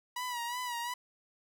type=tone with vibrato; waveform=sawtooth; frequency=970 Hz; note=B5; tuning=31 cents flat; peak=-31 dBFS; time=0.16-0.94 s; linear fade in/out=5 ms; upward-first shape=sine; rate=2.8 Hz; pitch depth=58 cents each way; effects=none